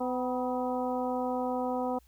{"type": "harmonic tone with a mistuned harmonic", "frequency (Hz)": 252.2, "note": "B3", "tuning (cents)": 36, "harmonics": [1, 2, 3, 4, 5], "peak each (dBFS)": [-33, -33, -34, -38, -44], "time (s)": [0, 1.99], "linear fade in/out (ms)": 10, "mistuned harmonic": 4, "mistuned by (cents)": -55, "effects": ["added 60 Hz sine -59 dBFS peak until 2.07 s", "white hiss -68 dBFS RMS until 2.07 s"]}